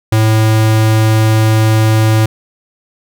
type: tone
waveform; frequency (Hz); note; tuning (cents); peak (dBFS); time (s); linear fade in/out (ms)
square; 109.8; A2; -3; -8; 0.12-2.26; 5
effects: none